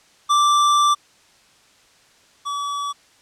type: tone pair in turn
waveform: square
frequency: 1173 / 1144.2 Hz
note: D6 / D6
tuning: -2 / -45 cents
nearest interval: unison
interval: 43 cents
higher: first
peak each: -14 / -24 dBFS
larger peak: first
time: 0.29-0.95 / 2.45-2.93 s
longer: first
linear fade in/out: 20 ms
effects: white hiss -54 dBFS RMS until 3.21 s + low-pass 7000 Hz 12 dB/octave